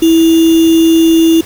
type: tone with sample-and-hold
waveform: sine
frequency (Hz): 327.8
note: E4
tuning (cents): -10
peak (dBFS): -4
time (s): 0.02-1.41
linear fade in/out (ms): 5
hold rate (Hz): 3150
effects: pink hiss -31 dBFS RMS until 1.45 s